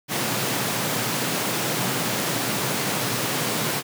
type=high-pass noise; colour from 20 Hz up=pink; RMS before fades=-25 dBFS; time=0.08-3.83 s; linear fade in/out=50 ms; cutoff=110 Hz; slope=96 dB/octave; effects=none